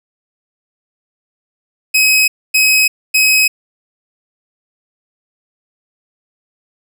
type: tone bursts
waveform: sawtooth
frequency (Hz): 2541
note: D#7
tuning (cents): +36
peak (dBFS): -5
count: 3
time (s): 1.94-3.48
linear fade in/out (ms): 10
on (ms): 340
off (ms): 260
effects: none